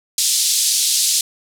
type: band-pass noise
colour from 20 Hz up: pink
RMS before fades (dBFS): -17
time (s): 0.18-1.21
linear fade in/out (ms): 2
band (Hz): 4000 to 11000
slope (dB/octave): 24
effects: none